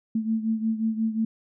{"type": "beating tone pair", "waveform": "sine", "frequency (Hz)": [220.9, 226.5], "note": ["A3", "A#3"], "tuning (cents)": [7, -50], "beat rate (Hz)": 5.6, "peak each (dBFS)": [-24, -29], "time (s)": [0.15, 1.25], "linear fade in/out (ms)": 5, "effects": []}